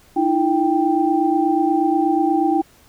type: tone cluster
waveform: sine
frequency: 307.6 / 335.9 / 786 Hz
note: D#4 / E4 / G5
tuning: -20 / +33 / +4 cents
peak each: -19 dBFS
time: 0.16-2.62 s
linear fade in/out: 10 ms
effects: pink hiss -52 dBFS RMS until 2.88 s